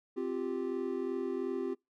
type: chord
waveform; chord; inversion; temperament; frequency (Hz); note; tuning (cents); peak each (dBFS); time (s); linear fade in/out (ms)
triangle; C suspended fourth; none; equal; 261.6 / 349.2 / 392; C4 / F4 / G4; 0 / 0 / 0; -36 / -35 / -34; 0.16-1.75; 20
effects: noise-tail reverb RT60 0.2 s tail -26 dB re dry